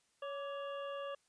harmonic tone with a mistuned harmonic, 559 Hz, C#5, 14 cents sharp, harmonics 1 / 2 / 3 / 5 / 6, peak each -41 / -46 / -53 / -53 / -60 dBFS, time 0.22-1.15 s, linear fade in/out 5 ms, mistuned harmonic 2, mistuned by +69 cents, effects white hiss -75 dBFS RMS until 1.28 s + resampled to 22050 Hz

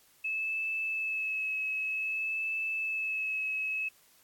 sine tone with vibrato, 2600 Hz, E7, 24 cents flat, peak -30 dBFS, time 0.24-3.89 s, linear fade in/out 10 ms, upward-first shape sine, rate 0.53 Hz, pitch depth 19 cents each way, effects white hiss -63 dBFS RMS until 4.23 s + AAC 64 kbps

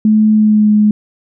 sine tone with pitch glide, 215.3 to 210.9 Hz, A3 to G#3, -37 to +27 cents, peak -6 dBFS, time 0.05-0.91 s, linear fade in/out 2 ms, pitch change -36 cents, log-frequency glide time 0.32-0.71 s, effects none

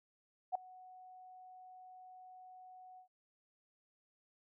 sine tone with ADSR envelope, 740 Hz, F#5, in tune, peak -29 dBFS, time 0.52-3.08 s, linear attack 32 ms, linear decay 3 ms, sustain -24 dB, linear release 99 ms, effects none

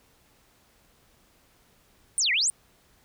sine exponential two-way sweep, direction down then up, 9397 to 1864.7 to 9397 Hz, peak -21 dBFS, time 2.18-2.5 s, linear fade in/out 0 ms, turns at 2.32 s, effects pink hiss -62 dBFS RMS until 3.04 s

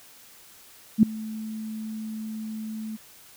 sine tone with ADSR envelope, 218.5 Hz, A3, 12 cents flat, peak -9 dBFS, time 0.98-2.97 s, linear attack 49 ms, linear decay 4 ms, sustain -22 dB, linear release 18 ms, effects white hiss -51 dBFS RMS until 3.36 s

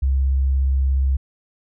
sine tone with vibrato, 67 Hz, C2, 42 cents sharp, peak -15 dBFS, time 0.02-1.17 s, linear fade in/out 10 ms, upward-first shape sine, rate 17 Hz, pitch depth 15 cents each way, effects none

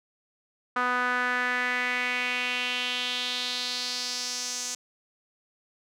sawtooth tone with band-pass filter sweep, 248.2 Hz, B3, 9 cents sharp, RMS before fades -29 dBFS, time 0.76-4.75 s, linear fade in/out 5 ms, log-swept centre 1300 to 6500 Hz, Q 3.3, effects none

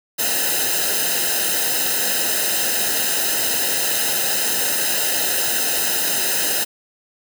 white noise with comb filter, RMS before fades -20 dBFS, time 0.18-6.65 s, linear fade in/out 20 ms, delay 0.88 ms, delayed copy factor -0.95, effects none

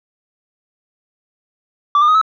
sine tone with pitch steps, 1163 / 1206.1 / 1250.8 / 1297.2 Hz, D6 / D6 / D#6 / E6, -17 / +46 / +9 / -28 cents, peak -6 dBFS, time 1.95-2.214 s, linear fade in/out 2 ms, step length 66 ms, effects tanh soft clip ceiling -8 dBFS

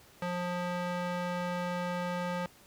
square tone with band-pass filter, 177.4 Hz, F3, 27 cents sharp, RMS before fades -34 dBFS, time 0.22-2.46 s, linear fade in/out 2 ms, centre 1000 Hz, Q 0.56, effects pink hiss -58 dBFS RMS until 2.66 s + high-pass 60 Hz 12 dB/octave

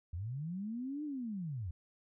sine linear two-way sweep, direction up then down, 77.8 to 306 to 77.8 Hz, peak -37 dBFS, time 0.13-1.71 s, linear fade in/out 5 ms, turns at 1.04 s, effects none

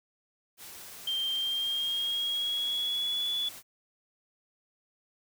white noise, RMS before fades -46 dBFS, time 0.57-3.63 s, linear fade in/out 50 ms
sine tone with pitch glide, 3162 to 3428 Hz, G7 to A7, +14 to -46 cents, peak -28 dBFS, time 1.07-3.49 s, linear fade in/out 5 ms, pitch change +140 cents, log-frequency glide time 1.33-3.28 s
effects none

